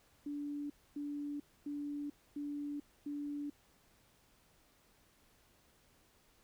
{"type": "tone bursts", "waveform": "sine", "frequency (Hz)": 290, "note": "D4", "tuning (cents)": -22, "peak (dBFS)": -38, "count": 5, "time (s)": [0.26, 3.5], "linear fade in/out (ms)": 5, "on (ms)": 440, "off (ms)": 260, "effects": ["pink hiss -69 dBFS RMS until 6.43 s"]}